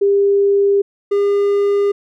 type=tone pair in turn; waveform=sine / triangle; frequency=400 / 403.9 Hz; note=G4 / G#4; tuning=+35 / -48 cents; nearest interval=unison; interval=17 cents; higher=second; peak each=-10 dBFS; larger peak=neither; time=0.01-0.82 / 1.11-1.92 s; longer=neither; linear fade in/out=10 ms; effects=none